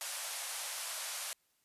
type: band-pass noise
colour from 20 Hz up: white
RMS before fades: -41 dBFS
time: 0.01-1.33 s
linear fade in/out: 0 ms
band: 550 to 12000 Hz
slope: 48 dB/octave
effects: white hiss -75 dBFS RMS until 1.64 s + resampled to 32000 Hz